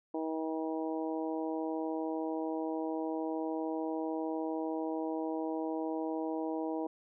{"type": "harmonic tone", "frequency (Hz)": 159.6, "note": "D#3", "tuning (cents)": 44, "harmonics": [2, 3, 4, 5, 6], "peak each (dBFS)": [-35, -39, -41, -43, -45], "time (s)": [0.14, 6.87], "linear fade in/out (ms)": 5, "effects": []}